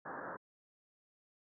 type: low-pass noise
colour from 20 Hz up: white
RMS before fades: -44 dBFS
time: 0.05-0.37 s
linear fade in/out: 10 ms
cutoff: 1700 Hz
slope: 96 dB/octave
effects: high-pass 200 Hz 12 dB/octave